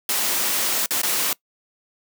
white noise with dropouts, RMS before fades -22 dBFS, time 0.09-1.33 s, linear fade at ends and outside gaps 2 ms, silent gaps 0.86-0.907 / 1.017-1.032 s, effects noise-tail reverb RT60 0.1 s tail -22 dB re dry + high-pass 200 Hz 12 dB/octave

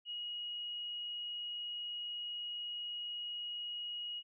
sine tone, 2894 Hz, F#7, 39 cents flat, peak -39 dBFS, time 0.05-4.23 s, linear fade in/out 50 ms, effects none

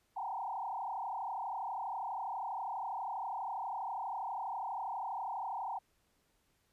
sine tone with frequency modulation, 854 Hz, G#5, 48 cents sharp, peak -36 dBFS, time 0.16-5.79 s, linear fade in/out 10 ms, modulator 32.3 Hz, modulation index 3.5, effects pink hiss -75 dBFS RMS until 6.72 s + resampled to 32000 Hz

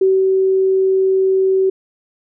sine tone with ADSR envelope, 381.1 Hz, G4, 49 cents flat, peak -9 dBFS, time 0.01-1.7 s, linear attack 6 ms, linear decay 210 ms, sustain -2 dB, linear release 7 ms, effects none

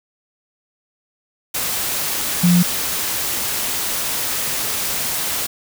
sine tone in noise, 176.1 Hz, F3, 15 cents sharp, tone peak -10 dBFS, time 2.43-2.63 s, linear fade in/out 10 ms, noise white, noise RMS -22 dBFS, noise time 1.54-5.47 s, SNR +9 dB, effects none

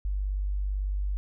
sine tone, 49 Hz, G1, in tune, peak -26 dBFS, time 0.05-1.17 s, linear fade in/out 0 ms, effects none

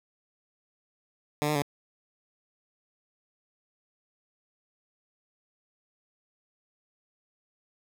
10% pulse tone with pitch steps, 148.3 / 151.2 / 143.5 Hz, D3 / D#3 / D3, +17 / -49 / -40 cents, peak -17 dBFS, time 1.42-1.621 s, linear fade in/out 0 ms, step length 67 ms, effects none

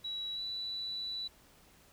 sine tone with pitch glide, 3900 to 3957 Hz, B7 to B7, -23 to +3 cents, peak -36 dBFS, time 0.04-1.28 s, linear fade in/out 10 ms, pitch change +26 cents, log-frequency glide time 0.34-0.41 s, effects pink hiss -62 dBFS RMS until 1.92 s

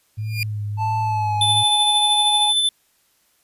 sine tone with vibrato, 106.2 Hz, G#2, 39 cents sharp, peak -23 dBFS, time 0.17-1.64 s, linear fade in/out 20 ms, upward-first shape sine, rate 1.5 Hz, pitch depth 44 cents each way
30% pulse tone with exponential growth, 2412 Hz, D7, 46 cents sharp, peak -17 dBFS, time 0.18-0.43 s, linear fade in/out 1 ms, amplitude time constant 54 ms
triangle tone with pitch glide, 880 to 835.4 Hz, A5 to G#5, 0 to +10 cents, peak -18 dBFS, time 0.77-2.53 s, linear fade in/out 50 ms, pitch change -90 cents, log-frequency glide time 1-1.44 s
square tone with tremolo, 3520 Hz, A7, in tune, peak -15 dBFS, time 1.41-2.69 s, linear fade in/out 2 ms, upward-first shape sine, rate 13 Hz, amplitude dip 35%
effects white hiss -62 dBFS RMS until 3.43 s + resampled to 32000 Hz

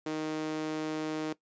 sawtooth tone with high-pass filter, 155.56 Hz, D#3, in tune, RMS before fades -34 dBFS, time 0.06-1.33 s, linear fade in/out 5 ms, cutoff 340 Hz, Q 2.6, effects noise-tail reverb RT60 0.1 s tail -18 dB re dry + resampled to 16000 Hz

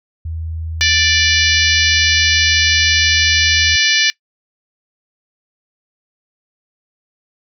sine tone, 81 Hz, E2, 30 cents flat, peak -21 dBFS, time 0.25-3.76 s, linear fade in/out 5 ms
harmonic tone, 587.3 Hz, D5, in tune, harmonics 3 / 4 / 5 / 6 / 7 / 8 / 9 / 10, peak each -17 / -18 / -19 / -20 / -20 / -21 / -22 / -22 dBFS, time 0.81-4.1 s, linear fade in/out 0 ms
effects noise-tail reverb RT60 0.1 s tail -22 dB re dry

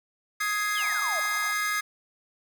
45% pulse chord, Ab major, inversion second, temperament equal with one note detuned, 1253.9 / 1661.2 / 2093 Hz, Eb6 / Ab6 / C7, +13 / 0 / 0 cents, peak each -30 dBFS, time 0.4-1.81 s, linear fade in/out 10 ms
sine exponential sweep, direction down, 3490 to 591 Hz, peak -32 dBFS, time 0.75-1.2 s, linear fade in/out 5 ms
white band-pass noise, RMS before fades -43 dBFS, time 0.78-1.55 s, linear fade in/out 50 ms, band 670 to 1200 Hz, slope 96 dB/octave
effects none

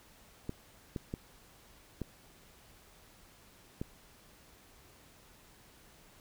clicks, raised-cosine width 3 ms, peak -23 dBFS, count 5, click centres 0.494 / 0.962 / 1.139 / 2.017 / 3.815 s, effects pink hiss -60 dBFS RMS until 6.2 s

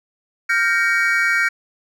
triangle chord, G half-diminished seventh, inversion third, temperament equal with one note detuned, 1396.9 / 1568 / 1864.7 / 2260 Hz, F6 / G6 / Bb6 / Db7, 0 / 0 / 0 / +33 cents, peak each -19 dBFS, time 0.49-1.49 s, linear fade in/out 10 ms, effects none

